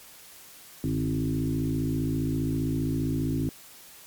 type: tone with frequency modulation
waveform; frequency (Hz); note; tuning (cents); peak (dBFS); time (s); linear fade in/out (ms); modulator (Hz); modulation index
sine; 203.2; G#3; -38; -24; 0.84-3.49; 0; 55.1; 2.3
effects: white hiss -49 dBFS RMS until 4.06 s + MP3 96 kbps